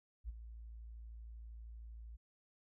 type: tone with ADSR envelope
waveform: sine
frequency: 56.4 Hz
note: A1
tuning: 44 cents sharp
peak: -38 dBFS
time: 0.24-2.17 s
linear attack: 50 ms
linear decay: 22 ms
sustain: -10 dB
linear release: 18 ms
effects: none